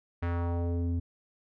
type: tone with low-pass filter sweep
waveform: square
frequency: 86.1 Hz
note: F2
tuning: 24 cents flat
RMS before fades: -30 dBFS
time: 0.22-1 s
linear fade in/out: 10 ms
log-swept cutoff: 2000 to 210 Hz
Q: 1.5
effects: none